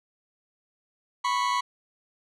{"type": "tone pair together", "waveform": "40% pulse", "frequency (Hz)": [987.8, 1097.9], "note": ["B5", "C#6"], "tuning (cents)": [0, -17], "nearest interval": "major second", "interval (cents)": 183, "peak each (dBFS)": [-25, -26], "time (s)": [1.24, 1.61], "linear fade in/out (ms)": 10, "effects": ["low-pass 6000 Hz 12 dB/octave"]}